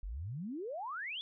sine exponential sweep, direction up, 41.64 to 3520 Hz, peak -38 dBFS, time 0.03-1.21 s, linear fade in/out 0 ms, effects none

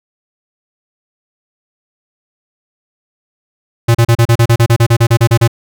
square tone bursts, 116.54 Hz, A#2, in tune, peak -6 dBFS, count 16, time 3.88-5.478 s, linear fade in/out 10 ms, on 68 ms, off 34 ms, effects none

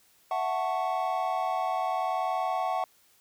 triangle chord, F# minor seventh, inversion third, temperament equal, 659.3 / 740 / 880 / 1108.7 Hz, E5 / F#5 / A5 / C#6, 0 / 0 / 0 / 0 cents, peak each -32 / -27 / -33 / -32 dBFS, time 0.31-2.84 s, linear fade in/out 2 ms, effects white hiss -63 dBFS RMS until 3.2 s

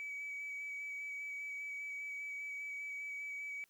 sine tone with vibrato, 2281 Hz, C#7, 49 cents sharp, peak -39 dBFS, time 0-3.64 s, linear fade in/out 0 ms, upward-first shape square, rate 5 Hz, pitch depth 10 cents each way, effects tanh soft clip ceiling -38 dBFS + white hiss -73 dBFS RMS until 3.69 s

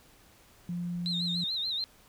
sine tone, 174.61 Hz, F3, in tune, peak -31 dBFS, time 0.69-1.44 s, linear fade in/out 2 ms
sine tone with vibrato, 3900 Hz, B7, 23 cents flat, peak -29 dBFS, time 1.06-1.84 s, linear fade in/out 0 ms, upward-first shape sine, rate 6.9 Hz, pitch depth 120 cents each way
effects tanh soft clip ceiling -22 dBFS + pink hiss -59 dBFS RMS until 2.08 s

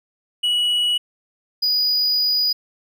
triangle tone pair in turn, 2929 / 4926 Hz, F#7 / D#8, -18 / -18 cents, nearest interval major sixth, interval 900 cents, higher second, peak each -15 dBFS, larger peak neither, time 0.43-0.98 / 1.62-2.53 s, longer second, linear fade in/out 10 ms, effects none

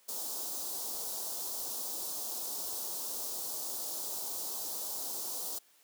white band-stop noise, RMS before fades -38 dBFS, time 0.08-5.59 s, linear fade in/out 10 ms, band 1000 to 4300 Hz, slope 24 dB/octave, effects white hiss -65 dBFS RMS until 5.83 s + high-pass 300 Hz 12 dB/octave

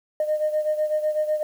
sine beating tone pair, 610 / 618 Hz, D#5 / D#5, -34 / -12 cents, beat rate 8 Hz, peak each -21 / -26 dBFS, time 0.2-1.43 s, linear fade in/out 2 ms, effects tanh soft clip ceiling -15 dBFS + 8-bit

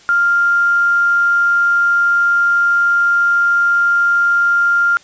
sine tone with quantisation, 1396.9 Hz, F6, in tune, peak -10 dBFS, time 0.09-4.97 s, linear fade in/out 0 ms, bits 6, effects white hiss -45 dBFS RMS until 5.03 s + resampled to 16000 Hz

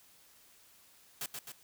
white noise with echo, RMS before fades -38 dBFS, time 1.21-1.26 s, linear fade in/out 2 ms, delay 130 ms, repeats 2, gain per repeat -4 dB, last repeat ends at 1.52 s, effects white hiss -62 dBFS RMS until 1.63 s

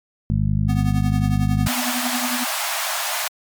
harmonic tone, 51.1 Hz, G#1, 27 cents flat, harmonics 1 / 2 / 3 / 4, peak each -24 / -20 / -21 / -24 dBFS, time 0.3-1.68 s, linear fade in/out 0 ms
square tone with tremolo, 246.9 Hz, B3, in tune, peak -22 dBFS, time 0.68-2.45 s, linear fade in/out 20 ms, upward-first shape triangle, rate 11 Hz, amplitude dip 80%
pink high-pass noise, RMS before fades -24 dBFS, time 1.66-3.28 s, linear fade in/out 5 ms, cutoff 610 Hz, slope 96 dB/octave
effects MP3 96 kbps

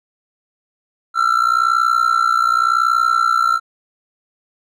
triangle tone with amplitude modulation, 1349 Hz, E6, 40 cents sharp, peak -7 dBFS, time 1.14-3.6 s, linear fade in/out 50 ms, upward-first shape sine, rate 60.9 Hz, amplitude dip 85%, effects none

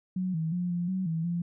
sine tone with pitch steps, 184.5 / 160.7 / 177.9 / 174.4 / 187.6 / 162.7 / 172.4 Hz, F#3 / E3 / F3 / F3 / F#3 / E3 / F3, -5 / -44 / +32 / -2 / +24 / -22 / -22 cents, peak -27 dBFS, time 0.16-1.42 s, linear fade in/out 5 ms, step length 180 ms, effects none

